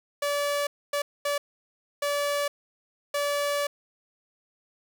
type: tone bursts at uneven times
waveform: sawtooth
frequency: 576 Hz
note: D5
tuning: 34 cents flat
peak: -21 dBFS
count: 5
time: 0.22-0.67 / 0.93-1.02 / 1.25-1.38 / 2.02-2.48 / 3.14-3.67 s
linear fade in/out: 5 ms
effects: none